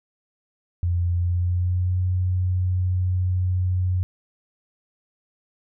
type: tone with pitch glide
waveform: sine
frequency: 87.31 to 91.39 Hz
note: F2 to F#2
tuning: 0 to -21 cents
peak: -19 dBFS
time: 0.83-4.03 s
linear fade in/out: 0 ms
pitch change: +79 cents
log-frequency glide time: 1.15-2 s
effects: none